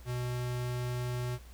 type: tone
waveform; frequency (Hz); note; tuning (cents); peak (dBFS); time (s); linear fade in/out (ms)
square; 123.47; B2; 0; -33; 0.05-1.39; 50
effects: added 60 Hz sine -48 dBFS peak until 1.53 s + pink hiss -58 dBFS RMS until 1.53 s